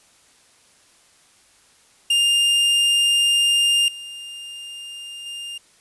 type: tone with level steps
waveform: 45% pulse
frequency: 2807 Hz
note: F7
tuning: 8 cents sharp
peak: -15 / -33 / -30 dBFS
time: 2.1-5.58 s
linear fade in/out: 5 ms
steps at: 3.88 / 5.26 s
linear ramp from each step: 2 ms
effects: white hiss -55 dBFS RMS until 5.8 s + resampled to 24000 Hz